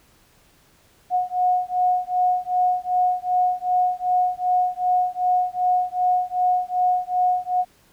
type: beating tone pair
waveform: sine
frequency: 726 / 728.6 Hz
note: F#5 / F#5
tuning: -33 / -27 cents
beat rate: 2.6 Hz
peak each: -21 dBFS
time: 1.1-7.65 s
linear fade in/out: 50 ms
effects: pink hiss -57 dBFS RMS until 7.92 s